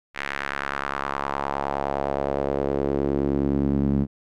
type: tone with band-pass filter sweep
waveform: sawtooth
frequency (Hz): 69.7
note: C#2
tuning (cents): +10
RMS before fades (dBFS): -25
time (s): 0.14-4.07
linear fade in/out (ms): 50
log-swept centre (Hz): 2000 to 210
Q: 2.2
effects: none